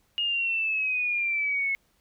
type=exponential sweep; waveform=sine; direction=down; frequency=2860 to 2180 Hz; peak=-24 dBFS; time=0.18-1.75 s; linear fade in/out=0 ms; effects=pink hiss -68 dBFS RMS until 2 s